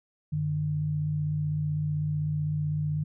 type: tone pair together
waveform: sine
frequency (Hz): 94.89 / 150.7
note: F#2 / D3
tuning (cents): +44 / +45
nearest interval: minor sixth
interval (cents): 801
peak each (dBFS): -35 / -26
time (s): 0.32-3.04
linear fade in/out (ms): 10
effects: none